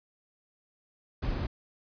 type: noise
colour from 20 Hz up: brown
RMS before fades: -31 dBFS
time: 1.22-1.47 s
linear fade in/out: 10 ms
effects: resampled to 11025 Hz